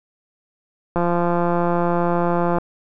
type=click train; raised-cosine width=1 ms; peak=-7 dBFS; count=282; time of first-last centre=0.96-2.584 s; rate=173 Hz; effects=none

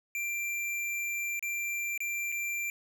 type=tone with dropouts; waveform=square; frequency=2362 Hz; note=D7; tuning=9 cents sharp; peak=-32 dBFS; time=0.15-2.7 s; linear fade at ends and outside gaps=1 ms; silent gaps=1.394-1.426 / 1.977-2.004 / 2.319-2.323 s; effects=none

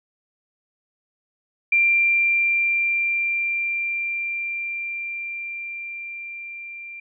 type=tone with level ramp; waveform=sine; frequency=2372 Hz; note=D7; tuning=17 cents sharp; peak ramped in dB=-14 to -34 dBFS; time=1.72-7 s; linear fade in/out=5 ms; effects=none

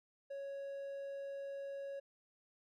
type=tone; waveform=triangle; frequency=554.4 Hz; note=C#5; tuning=in tune; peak=-40 dBFS; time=0.3-2 s; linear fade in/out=10 ms; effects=none

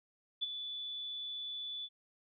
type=tone with ADSR envelope; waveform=sine; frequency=3468 Hz; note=A7; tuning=26 cents flat; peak=-30 dBFS; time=0.41-1.89 s; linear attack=21 ms; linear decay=23 ms; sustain=-9 dB; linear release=48 ms; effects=none

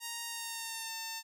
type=tone with pitch glide; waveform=5% pulse; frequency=932.3 to 900 Hz; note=A#5 to A5; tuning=0 to +39 cents; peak=-26 dBFS; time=0-1.23 s; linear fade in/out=50 ms; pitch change=-61 cents; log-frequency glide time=0.26-0.92 s; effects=none

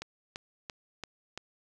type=click train; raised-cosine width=0.2 ms; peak=-21 dBFS; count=5; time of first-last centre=0.02-1.376 s; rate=2.95 Hz; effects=none

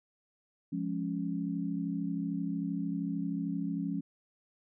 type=chord; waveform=sine; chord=Db major; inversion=first; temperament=equal; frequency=174.61 / 207.7 / 277.2 Hz; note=F3 / Ab3 / Db4; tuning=0 / 0 / 0 cents; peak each=-35 / -37 / -35 dBFS; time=0.72-4.01 s; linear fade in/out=10 ms; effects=none

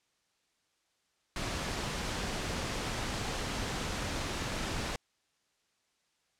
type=noise; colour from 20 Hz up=pink; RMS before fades=-35 dBFS; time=1.36-4.96 s; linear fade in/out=2 ms; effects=white hiss -75 dBFS RMS until 6.39 s + low-pass 7000 Hz 12 dB/octave

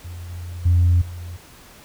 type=tone with level steps; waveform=sine; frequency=87.31 Hz; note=F2; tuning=in tune; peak=-31 / -29 / -11 / -30 dBFS; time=0.04-1.37 s; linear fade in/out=10 ms; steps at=0.31 / 0.65 / 1.01 s; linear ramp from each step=10 ms; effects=tanh soft clip ceiling -9 dBFS + pink hiss -46 dBFS RMS until 1.84 s

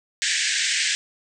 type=band-pass noise; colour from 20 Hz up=pink; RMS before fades=-23 dBFS; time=0.22-0.95 s; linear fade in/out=0 ms; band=1600 to 8400 Hz; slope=96 dB/octave; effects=none

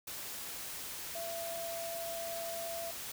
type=tone in noise; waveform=sine; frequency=672 Hz; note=E5; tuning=33 cents sharp; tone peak=-39 dBFS; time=1.15-2.91 s; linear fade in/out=5 ms; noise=white; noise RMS=-43 dBFS; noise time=0.07-3.12 s; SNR=+1 dB; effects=none

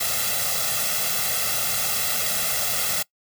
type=noise with comb filter; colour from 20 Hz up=white; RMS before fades=-24 dBFS; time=0-3.03 s; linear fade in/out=10 ms; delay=1.5 ms; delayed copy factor=+0.9; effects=noise-tail reverb RT60 0.1 s tail -22 dB re dry + high-pass 80 Hz 12 dB/octave

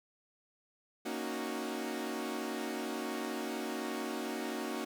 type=chord; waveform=sawtooth; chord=D# minor seventh; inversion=second; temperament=equal with one note detuned; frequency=233.1 / 277.2 / 308.6 / 370 Hz; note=A#3 / C#4 / D#4 / F#4; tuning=0 / 0 / -14 / 0 cents; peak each=-37 / -38 / -38 / -37 dBFS; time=1.05-4.85 s; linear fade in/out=10 ms; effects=none

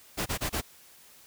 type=noise bursts; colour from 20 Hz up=pink; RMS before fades=-30 dBFS; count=4; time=0.17-0.615 s; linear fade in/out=20 ms; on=91 ms; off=27 ms; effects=white hiss -55 dBFS RMS until 1.26 s

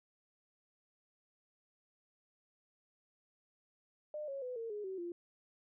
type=tone with pitch steps; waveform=sine; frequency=603 / 549.8 / 501.2 / 457 / 416.6 / 379.9 / 346.3 Hz; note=D5 / C#5 / B4 / A#4 / G#4 / F#4 / F4; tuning=+46 / -14 / +25 / -34 / +5 / +46 / -15 cents; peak=-39 dBFS; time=4.14-5.12 s; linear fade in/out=2 ms; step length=140 ms; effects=none

